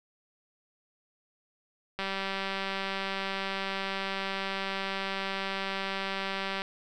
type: click train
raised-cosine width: 0.3 ms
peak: -17 dBFS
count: 899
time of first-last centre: 1.99-6.619 s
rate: 194 Hz
effects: none